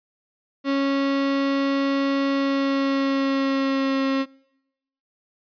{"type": "tone with pitch glide", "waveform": "35% pulse", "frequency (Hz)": [275.7, 269.7], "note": ["C#4", "C#4"], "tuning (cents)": [-9, -47], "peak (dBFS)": -18, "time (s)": [0.64, 4.26], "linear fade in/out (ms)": 50, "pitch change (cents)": -38, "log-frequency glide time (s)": [2.33, 4.02], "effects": ["noise-tail reverb RT60 0.9 s tail -26 dB re dry", "resampled to 11025 Hz"]}